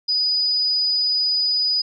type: tone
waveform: sine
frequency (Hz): 4959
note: D#8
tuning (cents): -7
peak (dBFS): -17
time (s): 0.08-1.82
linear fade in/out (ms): 10
effects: none